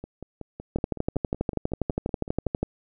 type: two click trains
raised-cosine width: 2 ms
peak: -23 / -11 dBFS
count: 14 / 24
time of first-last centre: 0.04-2.465 / 0.76-2.63 s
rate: 5.36 / 12.3 Hz
effects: none